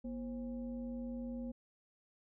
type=tone with frequency modulation; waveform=sine; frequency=240 Hz; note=B3; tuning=49 cents flat; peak=-39 dBFS; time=0.04-1.52 s; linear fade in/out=10 ms; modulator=289 Hz; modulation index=0.64; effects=none